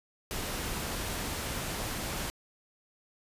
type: noise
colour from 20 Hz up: pink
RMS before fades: -35 dBFS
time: 0.31-2.3 s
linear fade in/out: 0 ms
effects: resampled to 32000 Hz